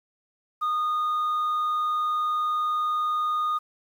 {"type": "tone", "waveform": "sine", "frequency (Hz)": 1230, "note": "D#6", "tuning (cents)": -20, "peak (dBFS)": -20, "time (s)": [0.61, 3.59], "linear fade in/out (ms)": 20, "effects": ["tanh soft clip ceiling -22 dBFS", "9-bit"]}